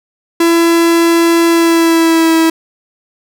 45% pulse tone with pitch glide, 335.7 to 325.4 Hz, E4 to E4, +32 to -22 cents, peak -7 dBFS, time 0.4-2.5 s, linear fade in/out 5 ms, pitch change -54 cents, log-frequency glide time 1.49-2.35 s, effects none

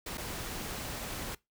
pink noise with dropouts, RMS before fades -39 dBFS, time 0.06-1.35 s, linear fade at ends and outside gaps 5 ms, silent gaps 0.174-0.179 s, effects noise-tail reverb RT60 0.2 s tail -22 dB re dry

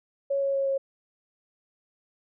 sine tone with pitch steps, 554.4 / 550.9 / 547.4 / 543.9 Hz, C#5 / C#5 / C#5 / C#5, 0 / -11 / -22 / -33 cents, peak -23 dBFS, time 0.3-0.78 s, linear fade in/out 10 ms, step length 120 ms, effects none

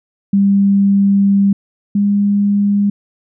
sine tone pair in turn, 198.5 / 202.6 Hz, G3 / G#3, +22 / -43 cents, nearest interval unison, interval 35 cents, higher second, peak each -8 / -10 dBFS, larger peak first, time 0.33-1.53 / 1.95-2.9 s, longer first, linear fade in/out 5 ms, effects none

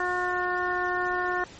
harmonic tone, 360.2 Hz, F#4, 46 cents flat, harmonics 1 / 2 / 3 / 4 / 5, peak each -31 / -31 / -31 / -31 / -31 dBFS, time 0-1.44 s, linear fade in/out 2 ms, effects pink hiss -47 dBFS RMS until 1.59 s + MP3 32 kbps

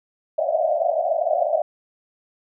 white band-pass noise, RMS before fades -21 dBFS, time 0.38-1.62 s, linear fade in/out 5 ms, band 590 to 710 Hz, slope 96 dB/octave, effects none

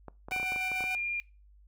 clicks, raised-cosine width 1 ms, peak -28 dBFS, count 11, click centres 0.083 / 0.285 / 0.318 / 0.363 / 0.399 / 0.43 / 0.521 / 0.561 / 0.717 / 0.807 / 0.84 s
sawtooth tone with tremolo, 747 Hz, F#5, 16 cents sharp, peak -32 dBFS, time 0.31-0.95 s, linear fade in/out 0 ms, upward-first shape square, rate 6.7 Hz, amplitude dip 35%
sine tone with pitch glide, 2374 to 2404 Hz, D7 to D7, +18 to +40 cents, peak -30 dBFS, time 0.32-1.2 s, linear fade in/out 0 ms, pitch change +22 cents, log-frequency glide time 0.83-0.96 s
effects noise-tail reverb RT60 0.3 s tail -22 dB re dry + added 50 Hz sine -55 dBFS peak until 1.67 s

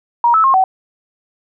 sine tone with pitch steps, 947 / 1306 / 1072 / 757 Hz, A#5 / E6 / C6 / F#5, +27 / -17 / +42 / +39 cents, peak -8 dBFS, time 0.24-0.64 s, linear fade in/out 2 ms, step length 100 ms, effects none

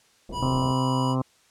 pink low-pass noise, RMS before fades -35 dBFS, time 0.29-0.72 s, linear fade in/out 5 ms, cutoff 620 Hz, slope 24 dB/octave
square tone, 978 Hz, B5, 17 cents flat, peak -29 dBFS, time 0.32-1.16 s, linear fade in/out 50 ms
harmonic tone, 130 Hz, C3, 11 cents flat, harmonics 1 / 2 / 3 / 4 / 5 / 6 / 7 / 8 / 9 / 10, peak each -25 / -26 / -37 / -34 / -39 / -38 / -42 / -34 / -40 / -45 dBFS, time 0.42-1.22 s, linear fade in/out 5 ms
effects white hiss -60 dBFS RMS until 1.5 s + low-pass 8000 Hz 12 dB/octave

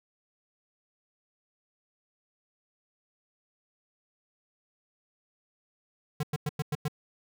square tone bursts, 149.5 Hz, D3, 31 cents sharp, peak -28 dBFS, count 6, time 6.2-6.882 s, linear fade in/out 5 ms, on 32 ms, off 98 ms, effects none

